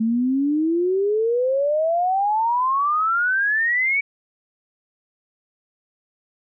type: exponential sweep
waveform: sine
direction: up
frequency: 218.5 to 2277 Hz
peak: -17 dBFS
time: 0-4.01 s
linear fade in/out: 10 ms
effects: none